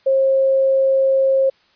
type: tone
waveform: sine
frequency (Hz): 536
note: C5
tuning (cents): +42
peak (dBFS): -12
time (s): 0.06-1.5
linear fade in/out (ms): 10
effects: white hiss -57 dBFS RMS until 1.75 s + resampled to 11025 Hz

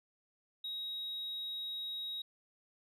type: tone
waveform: sine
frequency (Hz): 3800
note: A#7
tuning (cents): +33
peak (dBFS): -36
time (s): 0.64-2.22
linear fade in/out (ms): 5
effects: tanh soft clip ceiling -36 dBFS

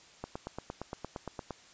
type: click train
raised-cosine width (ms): 1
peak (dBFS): -23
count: 12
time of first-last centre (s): 0.24-1.507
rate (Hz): 8.68
effects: white hiss -57 dBFS RMS until 1.73 s + resampled to 16000 Hz

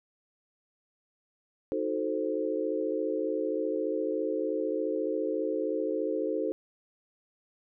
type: chord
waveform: sine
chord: D# diminished seventh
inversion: none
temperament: equal with one note detuned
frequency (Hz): 311.1 / 366 / 440 / 523.3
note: D#4 / F#4 / A4 / C5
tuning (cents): 0 / -19 / 0 / 0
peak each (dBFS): -33 / -35 / -32 / -33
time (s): 1.72-6.52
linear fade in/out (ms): 0
effects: none

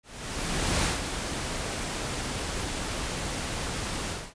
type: noise with ADSR envelope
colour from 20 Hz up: pink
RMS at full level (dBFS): -25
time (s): 0.03-4.34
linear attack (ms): 810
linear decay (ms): 150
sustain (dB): -7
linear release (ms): 240
effects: resampled to 22050 Hz

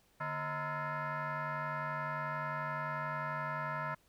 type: tone with frequency modulation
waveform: sine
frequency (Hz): 149.3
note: D3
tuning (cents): +29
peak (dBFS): -34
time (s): 0.2-3.95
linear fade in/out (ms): 10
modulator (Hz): 390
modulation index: 4.1
effects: tanh soft clip ceiling -30 dBFS + pink hiss -70 dBFS RMS until 4.08 s

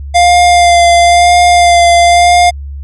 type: tone with vibrato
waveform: square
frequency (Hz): 698.5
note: F5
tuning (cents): 0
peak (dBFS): -4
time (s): 0.14-2.51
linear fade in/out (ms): 20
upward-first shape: sine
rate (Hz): 0.99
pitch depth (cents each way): 21
effects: added 70 Hz sine -20 dBFS peak until 2.83 s + resampled to 24000 Hz

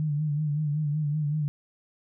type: tone with vibrato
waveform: sine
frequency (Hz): 149.8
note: D3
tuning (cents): +35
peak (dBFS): -24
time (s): 0-1.48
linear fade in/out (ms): 0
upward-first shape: sine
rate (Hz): 5.3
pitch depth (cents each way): 61
effects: none

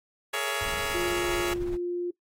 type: chord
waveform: 10% pulse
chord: A# half-diminished seventh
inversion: third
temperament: just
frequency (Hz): 419.5 / 466.2 / 559.4 / 671.3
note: G#4 / A#4 / C#5 / E5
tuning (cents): +17 / 0 / +16 / +31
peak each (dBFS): -24 / -28 / -24 / -28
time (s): 0.33-1.54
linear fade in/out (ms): 10
type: noise with tremolo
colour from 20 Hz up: brown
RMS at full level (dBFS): -36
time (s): 0.61-1.77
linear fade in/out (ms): 2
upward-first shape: sine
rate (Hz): 18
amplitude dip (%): 55
type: tone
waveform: sine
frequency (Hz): 351.8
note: F4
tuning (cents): +13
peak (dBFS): -27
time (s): 0.94-2.11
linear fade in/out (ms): 10
effects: noise-tail reverb RT60 0.1 s tail -19 dB re dry + AAC 48 kbps

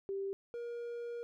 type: tone pair in turn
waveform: sine / triangle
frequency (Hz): 392 / 473.8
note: G4 / A#4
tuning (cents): 0 / +28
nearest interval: minor third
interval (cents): 328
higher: second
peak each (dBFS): -35 / -37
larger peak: first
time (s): 0.09-0.33 / 0.54-1.23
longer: second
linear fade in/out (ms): 0
effects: none

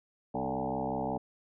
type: tone with frequency modulation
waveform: sine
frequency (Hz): 509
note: C5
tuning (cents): -48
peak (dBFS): -30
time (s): 0.34-1.18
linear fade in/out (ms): 10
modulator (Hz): 65.5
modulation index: 5.5
effects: none

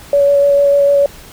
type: tone with vibrato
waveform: sine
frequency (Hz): 566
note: C#5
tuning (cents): +36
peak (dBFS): -7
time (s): 0.13-1.06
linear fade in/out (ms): 2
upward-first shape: square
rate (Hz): 6.7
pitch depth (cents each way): 9
effects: pink hiss -37 dBFS RMS until 1.32 s

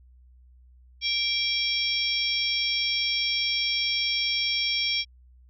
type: harmonic tone with a mistuned harmonic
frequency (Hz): 780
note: G5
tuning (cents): -9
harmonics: 3 / 4 / 5 / 6 / 7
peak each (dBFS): -29 / -28 / -36 / -36 / -28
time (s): 1.01-5.05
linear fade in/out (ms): 50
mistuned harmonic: 4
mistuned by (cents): +84
effects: added 62 Hz sine -51 dBFS peak until 5.49 s

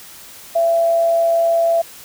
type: tone with amplitude modulation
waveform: sine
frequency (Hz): 671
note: E5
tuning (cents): +31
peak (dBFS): -11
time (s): 0.55-1.82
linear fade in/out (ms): 10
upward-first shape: sine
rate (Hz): 126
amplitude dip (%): 25
effects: white hiss -39 dBFS RMS until 2.04 s

